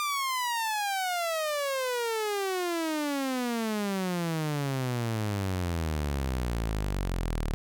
sawtooth exponential sweep, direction down, 1204 to 36.71 Hz, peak -24 dBFS, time 0-7.54 s, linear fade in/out 0 ms, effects none

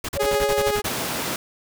pink noise bursts, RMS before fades -28 dBFS, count 10, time 0.04-0.889 s, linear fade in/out 5 ms, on 48 ms, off 41 ms
sine tone, 559 Hz, C#5, 14 cents sharp, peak -23 dBFS, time 0.15-0.72 s, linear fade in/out 20 ms
sawtooth tone with tremolo, 415.3 Hz, G#4, in tune, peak -15 dBFS, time 0.19-0.82 s, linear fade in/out 20 ms, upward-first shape sine, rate 13 Hz, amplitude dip 40%
pink high-pass noise, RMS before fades -27 dBFS, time 0.85-1.36 s, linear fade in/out 2 ms, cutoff 160 Hz, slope 12 dB/octave
effects none

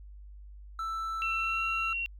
triangle tone, 1325 Hz, E6, 9 cents sharp, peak -30 dBFS, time 0.79-1.93 s, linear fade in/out 2 ms
sine tone with pitch glide, 2705 to 2741 Hz, E7 to F7, +44 to -33 cents, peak -30 dBFS, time 1.22-2.06 s, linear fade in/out 0 ms, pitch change +23 cents, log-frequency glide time 1.37-1.64 s
effects added 50 Hz sine -45 dBFS peak until 2.19 s

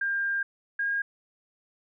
sine tone pair in turn, 1600 / 1625.1 Hz, G6 / G#6, +35 / -38 cents, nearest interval unison, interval 27 cents, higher second, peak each -25 dBFS, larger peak neither, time 0.01-0.43 / 0.79-1.02 s, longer first, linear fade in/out 5 ms, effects none

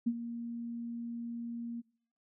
sine tone with ADSR envelope, 234.7 Hz, A#3, 12 cents sharp, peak -25 dBFS, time 0.06-1.82 s, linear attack 13 ms, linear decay 56 ms, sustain -12 dB, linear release 26 ms, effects noise-tail reverb RT60 0.7 s tail -26 dB re dry

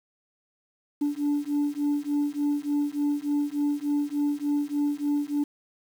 sine beating tone pair, 289 / 292.4 Hz, D4 / D4, -28 / -7 cents, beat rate 3.4 Hz, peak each -25 dBFS, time 1.01-5.44 s, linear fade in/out 10 ms, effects tanh soft clip ceiling -20 dBFS + 8-bit

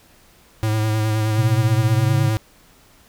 square tone with vibrato, 108.6 Hz, A2, 22 cents flat, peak -18 dBFS, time 0.63-2.37 s, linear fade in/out 0 ms, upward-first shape sine, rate 9.6 Hz, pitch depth 28 cents each way
sine tone with pitch glide, 123.7 to 138.85 Hz, B2 to C#3, +3 to +3 cents, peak -17 dBFS, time 1.37-2.3 s, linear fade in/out 20 ms, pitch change +200 cents, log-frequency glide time 1.92-2.16 s
effects pink hiss -52 dBFS RMS until 3.08 s

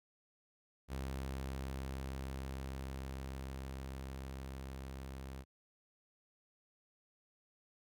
sawtooth tone with level ramp, 66.6 Hz, C2, 31 cents sharp, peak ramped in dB -35 to -41 dBFS, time 0.88-5.45 s, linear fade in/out 50 ms, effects none

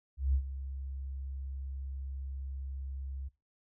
sine tone with ADSR envelope, 67.4 Hz, C#2, 48 cents flat, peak -23 dBFS, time 0.17-3.29 s, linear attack 170 ms, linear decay 75 ms, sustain -14 dB, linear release 17 ms, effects noise-tail reverb RT60 0.3 s tail -22 dB re dry + tanh soft clip ceiling -20 dBFS

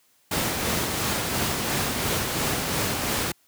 pink noise with tremolo, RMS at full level -24 dBFS, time 0.31-3.32 s, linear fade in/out 5 ms, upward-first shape sine, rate 2.9 Hz, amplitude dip 30%, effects white hiss -63 dBFS RMS until 3.47 s + high-pass 80 Hz 12 dB/octave

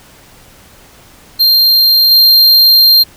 square tone with level steps, 4186 Hz, C8, in tune, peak -6 / -4 dBFS, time 1.39-3.04 s, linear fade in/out 20 ms, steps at 2.11 s, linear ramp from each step 2 ms, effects pink hiss -41 dBFS RMS until 3.16 s

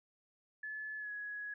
sine tone with pitch glide, 1723 to 1675.9 Hz, A6 to G#6, -37 to +15 cents, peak -40 dBFS, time 0.63-1.54 s, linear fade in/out 5 ms, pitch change -48 cents, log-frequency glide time 0.97-1.11 s, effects none

